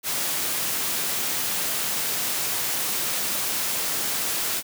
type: high-pass noise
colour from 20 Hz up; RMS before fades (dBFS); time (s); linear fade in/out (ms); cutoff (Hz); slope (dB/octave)
white; -26; 0.03-4.63; 50; 110; 12
effects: none